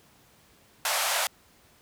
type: band-pass noise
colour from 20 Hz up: pink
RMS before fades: -27 dBFS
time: 0.85-1.27 s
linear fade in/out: 2 ms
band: 600 to 14000 Hz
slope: 48 dB/octave
effects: pink hiss -59 dBFS RMS until 1.81 s + high-pass 60 Hz 12 dB/octave